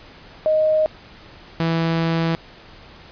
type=tone pair in turn; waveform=sine / sawtooth; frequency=622.3 / 164.83 Hz; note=D#5 / E3; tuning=0 / 0 cents; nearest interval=octave + major seventh; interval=2300 cents; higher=first; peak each=-14 dBFS; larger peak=neither; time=0.46-0.86 / 1.6-2.35 s; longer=second; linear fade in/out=0 ms; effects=pink hiss -44 dBFS RMS until 3.11 s + resampled to 11025 Hz